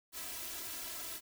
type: noise with comb filter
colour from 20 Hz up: white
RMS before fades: -43 dBFS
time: 0.12-1.21 s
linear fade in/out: 50 ms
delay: 3 ms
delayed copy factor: +0.95
effects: none